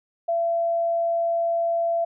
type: tone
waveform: sine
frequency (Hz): 675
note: E5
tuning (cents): +41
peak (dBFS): -20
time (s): 0.28-2.05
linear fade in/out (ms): 10
effects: none